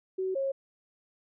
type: tone pair in turn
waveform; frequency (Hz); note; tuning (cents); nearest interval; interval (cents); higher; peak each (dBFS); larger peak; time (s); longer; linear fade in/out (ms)
sine; 376.8 / 542.9; F#4 / C#5; +32 / -36; tritone; 632; second; -28 / -27; second; 0.18-0.35 / 0.35-0.52; neither; 10
effects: none